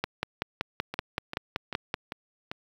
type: two click trains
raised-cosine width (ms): 0.3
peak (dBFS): -18 / -11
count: 5 / 11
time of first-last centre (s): 0.94-2.515 / 0.04-1.941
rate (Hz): 2.54 / 5.26
effects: high-pass 60 Hz 12 dB/octave + 8-bit